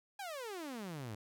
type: exponential sweep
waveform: sawtooth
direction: down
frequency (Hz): 830.6 to 100.6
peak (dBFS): -38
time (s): 0.19-1.15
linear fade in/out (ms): 5
effects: none

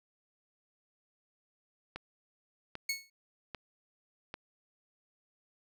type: click train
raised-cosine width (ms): 0.3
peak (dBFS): -24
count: 4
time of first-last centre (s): 1.96-4.341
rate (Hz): 1.26
type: tone with exponential decay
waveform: 20% pulse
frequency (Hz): 2200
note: C#7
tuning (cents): -14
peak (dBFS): -24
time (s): 2.89-3.1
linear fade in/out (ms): 5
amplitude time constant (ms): 44
effects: none

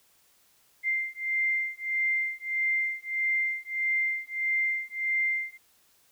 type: beating tone pair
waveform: sine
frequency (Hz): 2093 / 2094.6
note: C7 / C7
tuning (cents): 0 / +1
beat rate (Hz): 1.6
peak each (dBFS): -29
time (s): 0.83-5.58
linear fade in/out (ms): 50
effects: white hiss -64 dBFS RMS until 6.11 s

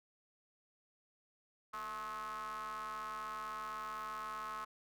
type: ring-modulated tone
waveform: square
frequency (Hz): 103.83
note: G#2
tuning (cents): 0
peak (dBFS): -39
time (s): 1.73-4.65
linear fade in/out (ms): 10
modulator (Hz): 1180
effects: none

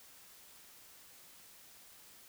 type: silence
effects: white hiss -58 dBFS RMS until 2.28 s

